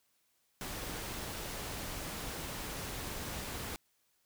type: noise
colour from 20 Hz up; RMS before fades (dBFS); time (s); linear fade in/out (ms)
pink; -41; 0.61-3.76; 0
effects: white hiss -75 dBFS RMS until 4.25 s